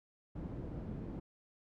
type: low-pass noise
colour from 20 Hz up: white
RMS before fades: -43 dBFS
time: 0.35-1.2 s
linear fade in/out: 10 ms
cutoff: 240 Hz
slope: 12 dB/octave
effects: none